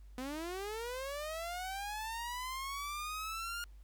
sawtooth linear sweep, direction up, 246.9 to 1422 Hz, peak -35 dBFS, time 0.18-3.64 s, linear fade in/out 0 ms, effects added 50 Hz sine -51 dBFS peak until 3.83 s + pink hiss -73 dBFS RMS until 3.83 s

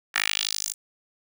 10% pulse tone with high-pass filter sweep, 51.91 Hz, G#1, in tune, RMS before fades -27 dBFS, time 0.14-0.74 s, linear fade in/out 20 ms, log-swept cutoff 1700 to 8200 Hz, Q 2.2, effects none

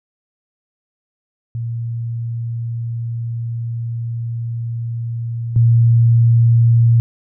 sine tone with level steps, 116.54 Hz, A#2, in tune, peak -20 / -8 dBFS, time 1.55-7 s, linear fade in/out 0 ms, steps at 5.56 s, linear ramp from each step 2 ms, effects none

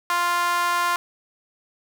sawtooth tone with high-pass filter, 349.2 Hz, F4, in tune, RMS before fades -22 dBFS, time 0.1-0.96 s, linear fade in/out 0 ms, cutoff 1100 Hz, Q 3.4, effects none

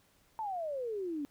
sine exponential sweep, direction down, 908 to 277.2 Hz, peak -34 dBFS, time 0.39-1.25 s, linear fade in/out 0 ms, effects pink hiss -68 dBFS RMS until 1.3 s

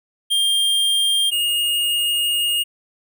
square tone pair in turn, 3200 / 2851 Hz, G7 / F7, +35 / +35 cents, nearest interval major second, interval 200 cents, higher first, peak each -16 / -18 dBFS, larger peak first, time 0.3-1.31 / 1.31-2.64 s, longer second, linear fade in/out 20 ms, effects none

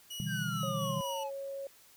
sawtooth tone with tremolo, 2916 Hz, F#7, 26 cents flat, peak -36 dBFS, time 0.1-1.24 s, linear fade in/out 10 ms, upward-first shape sine, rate 4.3 Hz, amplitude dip 35%
sine chord, E minor seventh, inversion second, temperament equal with one note detuned, 123.47 / 150.61 / 164.81 / 196 Hz, B2 / D3 / E3 / G3, 0 / +44 / 0 / 0 cents, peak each -39 dBFS, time 0.2-1.01 s, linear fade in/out 0 ms
triangle exponential sweep, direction down, 1627 to 830.6 Hz, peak -35 dBFS, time 0.26-1.31 s, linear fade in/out 50 ms
sine tone with pitch glide, 546 to 550.1 Hz, C#5 to C#5, -26 to -13 cents, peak -37 dBFS, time 0.63-1.67 s, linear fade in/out 2 ms, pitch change +13 cents, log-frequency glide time 0.82-0.97 s
effects white hiss -60 dBFS RMS until 1.96 s

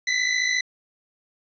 sawtooth tone pair together, 1974.7 / 2029 Hz, B6 / B6, -1 / +46 cents, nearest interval unison, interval 47 cents, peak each -20 dBFS, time 0.07-0.61 s, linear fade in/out 5 ms, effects resampled to 16000 Hz + 9-bit

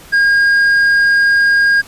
sine tone with tanh clipping, 1623 Hz, G#6, 40 cents flat, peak -9 dBFS, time 0.12-1.82 s, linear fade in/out 20 ms, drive 5 dB, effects pink hiss -38 dBFS RMS until 1.87 s + resampled to 32000 Hz

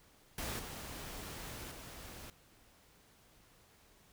pink noise with level steps, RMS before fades -40 / -46 / -50 dBFS, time 0.38-2.3 s, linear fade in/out 2 ms, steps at 0.59 / 1.71 s, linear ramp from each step 5 ms, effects pink hiss -65 dBFS RMS until 4.12 s

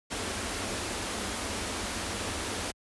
pink band-stop noise, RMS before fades -33 dBFS, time 0.1-2.72 s, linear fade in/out 20 ms, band 110 to 180 Hz, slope 96 dB/octave, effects high-pass 60 Hz 12 dB/octave + resampled to 24000 Hz

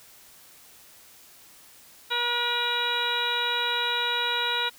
harmonic tone, 480.1 Hz, B4, 49 cents flat, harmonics 1 / 2 / 3 / 4 / 5 / 6 / 7 / 8, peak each -36 / -31 / -30 / -37 / -34 / -36 / -36 / -28 dBFS, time 2.1-4.7 s, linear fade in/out 20 ms, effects white hiss -52 dBFS RMS until 4.78 s

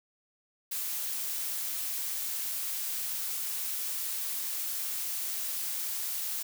blue noise, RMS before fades -34 dBFS, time 0.71-6.43 s, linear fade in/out 10 ms, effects none

